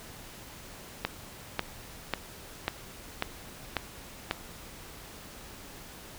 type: click train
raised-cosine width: 0.3 ms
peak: -11 dBFS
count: 7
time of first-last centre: 1.05-4.311 s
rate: 1.84 Hz
effects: pink hiss -47 dBFS RMS until 6.18 s